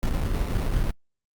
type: noise with sample-and-hold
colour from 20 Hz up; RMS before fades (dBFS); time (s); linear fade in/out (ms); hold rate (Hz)
brown; -24; 0.03-0.91; 0; 1575
effects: noise-tail reverb RT60 0.1 s tail -24 dB re dry + Opus 48 kbps